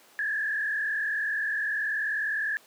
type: tone with frequency modulation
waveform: sine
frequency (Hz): 1700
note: G#6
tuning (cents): +40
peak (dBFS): -26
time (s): 0.19-2.57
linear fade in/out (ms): 0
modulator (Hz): 40.4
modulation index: 1.6
effects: pink hiss -56 dBFS RMS until 2.66 s + high-pass 400 Hz 12 dB/octave